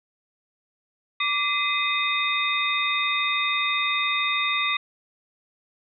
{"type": "tone cluster", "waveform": "sine", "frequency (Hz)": [1167, 2043, 2510, 3676], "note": ["D6", "C7", "D#7", "A#7"], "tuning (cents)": [-11, -42, 15, -25], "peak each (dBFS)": -27, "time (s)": [1.2, 4.77], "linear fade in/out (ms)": 5, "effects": []}